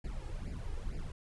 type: noise with flanger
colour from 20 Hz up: brown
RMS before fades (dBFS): -39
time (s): 0.04-1.12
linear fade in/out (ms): 5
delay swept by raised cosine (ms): 0.41 to 2.41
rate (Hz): 2.2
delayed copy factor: +0.75
effects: resampled to 24000 Hz